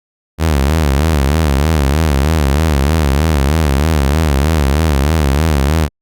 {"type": "tone with vibrato", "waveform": "sawtooth", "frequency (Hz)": 74, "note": "D2", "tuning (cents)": 14, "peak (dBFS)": -6, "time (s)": [0.38, 5.89], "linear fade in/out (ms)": 50, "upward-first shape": "sine", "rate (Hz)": 3.2, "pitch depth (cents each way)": 170, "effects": ["Opus 48 kbps"]}